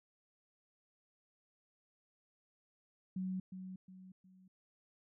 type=tone with echo; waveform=sine; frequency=186.6 Hz; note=F#3; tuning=15 cents sharp; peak=-36 dBFS; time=3.16-3.4 s; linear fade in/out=5 ms; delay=360 ms; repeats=3; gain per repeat=-8 dB; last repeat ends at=4.48 s; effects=none